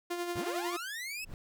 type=tone with tremolo; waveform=sawtooth; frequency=349.2 Hz; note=F4; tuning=in tune; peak=-28 dBFS; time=0.1-0.77 s; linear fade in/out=10 ms; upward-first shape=sine; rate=11 Hz; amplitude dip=45%
type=linear sweep; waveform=sawtooth; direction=up; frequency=52.6 to 2656 Hz; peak=-34 dBFS; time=0.35-1.25 s; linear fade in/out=10 ms
type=noise with exponential growth; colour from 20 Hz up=brown; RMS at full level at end=-37 dBFS; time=1.16-1.34 s; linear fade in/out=1 ms; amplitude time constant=39 ms
effects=none